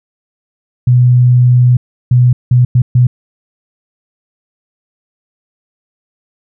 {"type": "tone bursts at uneven times", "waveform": "sine", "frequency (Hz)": 124, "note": "B2", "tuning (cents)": 7, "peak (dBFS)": -4, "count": 5, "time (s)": [[0.87, 1.77], [2.11, 2.33], [2.51, 2.65], [2.75, 2.82], [2.95, 3.07]], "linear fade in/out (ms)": 5, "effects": []}